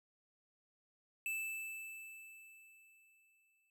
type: tone with exponential decay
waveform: square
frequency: 2637 Hz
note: E7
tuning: in tune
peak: -37 dBFS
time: 1.26-3.7 s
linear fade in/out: 1 ms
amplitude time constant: 530 ms
effects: noise-tail reverb RT60 0.1 s tail -24 dB re dry